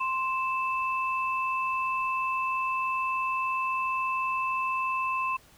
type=tone pair together; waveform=sine; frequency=1046.5 / 2637 Hz; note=C6 / E7; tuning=0 / 0 cents; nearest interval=octave + major third; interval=1600 cents; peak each=-27 / -32 dBFS; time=0-5.37 s; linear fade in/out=10 ms; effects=pink hiss -57 dBFS RMS until 5.57 s